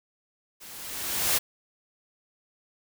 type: noise with level ramp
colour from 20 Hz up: white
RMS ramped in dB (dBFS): -46 to -22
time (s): 0.6-1.39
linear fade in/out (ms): 20
effects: none